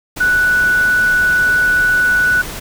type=tone in noise; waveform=sine; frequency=1480 Hz; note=F#6; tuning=in tune; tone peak=-10 dBFS; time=0.2-2.42 s; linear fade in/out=10 ms; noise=pink; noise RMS=-27 dBFS; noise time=0.16-2.6 s; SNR=+14 dB; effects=none